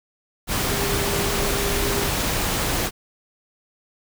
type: tone in noise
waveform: sine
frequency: 401.6 Hz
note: G4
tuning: 42 cents sharp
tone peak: -28 dBFS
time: 0.66-2.11 s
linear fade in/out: 50 ms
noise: pink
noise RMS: -23 dBFS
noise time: 0.47-2.91 s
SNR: -8 dB
effects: none